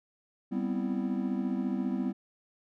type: chord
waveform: triangle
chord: C major seventh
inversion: second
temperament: equal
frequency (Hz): 196 / 246.9 / 261.6 / 329.6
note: G3 / B3 / C4 / E4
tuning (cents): 0 / 0 / 0 / 0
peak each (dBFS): -31 / -31 / -33 / -36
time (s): 0.51-2.13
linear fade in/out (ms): 20
effects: none